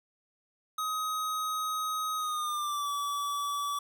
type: tone with pitch glide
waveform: square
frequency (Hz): 1260 to 1148.8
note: D#6 to D6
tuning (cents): +21 to -39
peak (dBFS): -31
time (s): 0.78-3.79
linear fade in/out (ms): 5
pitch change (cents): -160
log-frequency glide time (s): 2.17-2.9
effects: 10-bit